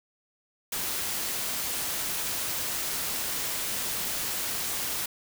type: noise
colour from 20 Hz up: white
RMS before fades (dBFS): -31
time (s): 0.72-5.06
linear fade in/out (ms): 5
effects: none